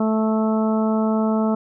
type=harmonic tone; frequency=219 Hz; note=A3; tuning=8 cents flat; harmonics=1 / 2 / 3 / 4 / 5 / 6; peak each=-18 / -26 / -26 / -30 / -34 / -32 dBFS; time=0-1.55 s; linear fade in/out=5 ms; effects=none